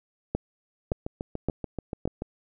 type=two click trains; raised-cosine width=2 ms; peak=-12 / -18 dBFS; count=4 / 10; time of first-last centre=0.35-2.055 / 0.92-2.221 s; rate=1.76 / 6.92 Hz; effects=none